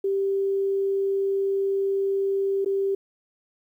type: tone with dropouts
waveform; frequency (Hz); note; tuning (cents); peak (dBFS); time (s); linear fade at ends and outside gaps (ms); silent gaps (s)
sine; 392; G4; 0; -21; 0.04-2.95; 5; 2.647-2.659
effects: 10-bit